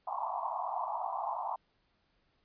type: band-pass noise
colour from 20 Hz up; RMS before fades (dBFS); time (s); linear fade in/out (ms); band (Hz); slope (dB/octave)
white; -36; 0.07-1.56; 5; 670 to 1100; 96
effects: pink hiss -74 dBFS RMS until 2.44 s + resampled to 11025 Hz